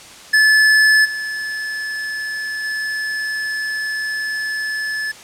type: tone with level steps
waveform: square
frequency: 1731 Hz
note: A6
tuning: 29 cents flat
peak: -10 / -23 / -21 dBFS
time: 0.33-5.12 s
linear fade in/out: 10 ms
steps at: 1.04 / 2.63 s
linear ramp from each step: 20 ms
effects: white hiss -39 dBFS RMS until 5.23 s + low-pass 8000 Hz 12 dB/octave